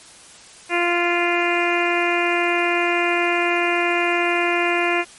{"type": "harmonic tone", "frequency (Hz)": 347.5, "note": "F4", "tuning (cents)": -9, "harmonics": [1, 2, 3, 4, 5, 6, 7, 8], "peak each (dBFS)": [-22, -24, -27, -28, -27, -25, -24, -29], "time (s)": [0.69, 5.05], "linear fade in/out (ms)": 50, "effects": ["white hiss -44 dBFS RMS until 5.18 s", "MP3 48 kbps"]}